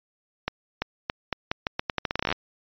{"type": "accelerating click train", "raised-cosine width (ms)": 0.3, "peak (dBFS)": -9, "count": 20, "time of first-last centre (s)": [0.48, 2.325], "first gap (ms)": 340, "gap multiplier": 0.82, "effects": ["resampled to 11025 Hz"]}